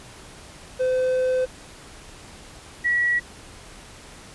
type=tone pair in turn; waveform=triangle / sine; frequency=512 / 1929.3 Hz; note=C5 / B6; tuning=-38 / -41 cents; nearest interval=octave + major seventh; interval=2297 cents; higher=second; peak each=-17 / -18 dBFS; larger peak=first; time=0.79-1.46 / 2.84-3.2 s; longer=first; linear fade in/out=20 ms; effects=pink hiss -44 dBFS RMS until 4.34 s + resampled to 24000 Hz